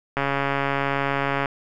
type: click train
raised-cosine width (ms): 0.5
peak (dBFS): -8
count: 180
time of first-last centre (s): 0.17-1.458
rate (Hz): 139
effects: none